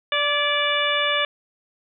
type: harmonic tone with a mistuned harmonic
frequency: 584 Hz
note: D5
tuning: 10 cents flat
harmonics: 1 / 2 / 3 / 4 / 5 / 6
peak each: -26 / -26 / -26 / -26 / -26 / -26 dBFS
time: 0.12-1.25 s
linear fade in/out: 2 ms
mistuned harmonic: 3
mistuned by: -30 cents
effects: none